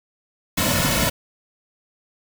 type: noise with comb filter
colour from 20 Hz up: pink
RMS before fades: -20 dBFS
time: 0.57-1.1 s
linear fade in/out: 10 ms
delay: 2.5 ms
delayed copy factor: -0.9
effects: none